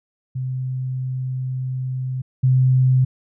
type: tone pair in turn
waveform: sine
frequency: 129.2 / 129.2 Hz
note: C3 / C3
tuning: -21 / -21 cents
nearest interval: unison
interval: 0 cents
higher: neither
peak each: -22 / -12 dBFS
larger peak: second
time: 0.35-2.22 / 2.43-3.05 s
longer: first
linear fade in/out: 10 ms
effects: none